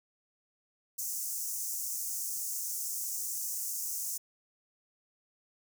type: high-pass noise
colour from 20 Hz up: pink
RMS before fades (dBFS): -36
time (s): 0.98-4.18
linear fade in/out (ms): 10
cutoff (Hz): 5900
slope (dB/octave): 48
effects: none